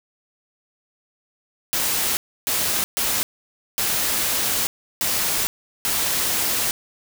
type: noise bursts at uneven times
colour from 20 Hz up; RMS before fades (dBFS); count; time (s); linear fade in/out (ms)
white; -22; 6; 1.73-2.17 / 2.47-2.84 / 2.97-3.23 / 3.78-4.67 / 5.01-5.47 / 5.85-6.71; 0
effects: none